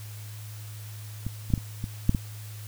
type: clicks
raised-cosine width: 5 ms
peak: -19 / -23 / -8 / -22 / -19 / -7 / -12 dBFS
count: 7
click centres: 1.266 / 1.503 / 1.538 / 1.578 / 1.841 / 2.094 / 2.148 s
effects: added 106 Hz sine -38 dBFS peak until 2.67 s + white hiss -48 dBFS RMS until 2.67 s